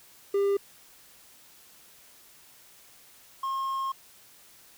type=tone pair in turn; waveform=triangle; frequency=399 / 1073.5 Hz; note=G4 / C6; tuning=+31 / +44 cents; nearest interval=octave + perfect fourth; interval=1713 cents; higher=second; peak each=-20 / -26 dBFS; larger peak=first; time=0.34-0.57 / 3.43-3.92 s; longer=second; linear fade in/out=5 ms; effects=white hiss -55 dBFS RMS until 4.77 s